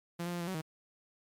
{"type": "tone with pitch steps", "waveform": "sawtooth", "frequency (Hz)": [171.5, 175.1, 174.1, 170.6, 188.3, 158.3], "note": ["F3", "F3", "F3", "F3", "F#3", "D#3"], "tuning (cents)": [-31, 5, -5, -40, 31, 30], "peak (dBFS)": -31, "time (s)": [0.19, 0.616], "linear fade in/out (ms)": 10, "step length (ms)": 71, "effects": ["MP3 96 kbps"]}